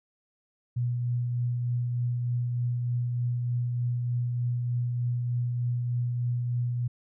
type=tone with tremolo; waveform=sine; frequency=121.6 Hz; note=B2; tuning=26 cents flat; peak=-24 dBFS; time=0.76-6.88 s; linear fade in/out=10 ms; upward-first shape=triangle; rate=3.3 Hz; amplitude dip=30%; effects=none